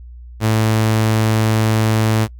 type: tone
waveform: sawtooth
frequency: 110 Hz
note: A2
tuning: in tune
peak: -9 dBFS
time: 0.4-2.28 s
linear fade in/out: 50 ms
effects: noise-tail reverb RT60 0.1 s tail -24 dB re dry + added 60 Hz sine -33 dBFS peak until 2.39 s